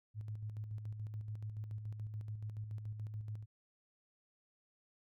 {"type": "tone with tremolo", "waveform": "sine", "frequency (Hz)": 106.8, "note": "G#2", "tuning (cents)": 49, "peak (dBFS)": -39, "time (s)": [0.14, 3.46], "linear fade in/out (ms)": 50, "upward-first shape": "square", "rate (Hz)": 7, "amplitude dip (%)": 45, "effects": []}